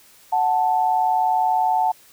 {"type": "tone pair together", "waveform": "sine", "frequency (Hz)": [740, 880], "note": ["F#5", "A5"], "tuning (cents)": [0, 0], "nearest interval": "minor third", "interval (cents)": 300, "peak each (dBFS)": -19, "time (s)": [0.32, 1.92], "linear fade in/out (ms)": 10, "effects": ["white hiss -51 dBFS RMS until 2.12 s"]}